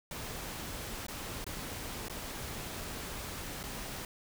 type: noise with dropouts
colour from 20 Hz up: pink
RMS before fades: -41 dBFS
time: 0.11-4.05 s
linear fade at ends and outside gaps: 2 ms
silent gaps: 1.067-1.083 / 1.443-1.465 / 2.084-2.097 / 3.631-3.637 s
effects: none